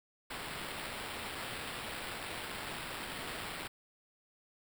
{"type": "noise with sample-and-hold", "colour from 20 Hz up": "blue", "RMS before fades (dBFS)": -42, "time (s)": [0.3, 3.68], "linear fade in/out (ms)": 10, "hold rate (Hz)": 6300, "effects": []}